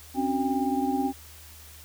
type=tone cluster; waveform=sine; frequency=264.3 / 282.9 / 372.9 / 799 Hz; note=C4 / C#4 / F#4 / G5; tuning=+18 / +35 / +14 / +33 cents; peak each=-27 / -29 / -34 / -29 dBFS; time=0.14-1.13 s; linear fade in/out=50 ms; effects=added 77 Hz sine -49 dBFS peak until 1.84 s + white hiss -49 dBFS RMS until 1.84 s